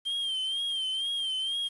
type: tone with vibrato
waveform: triangle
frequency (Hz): 3166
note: G7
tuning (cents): +17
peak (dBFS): -27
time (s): 0.05-1.69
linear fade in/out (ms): 20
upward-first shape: sine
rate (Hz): 2.1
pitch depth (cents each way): 63
effects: resampled to 24000 Hz + 9-bit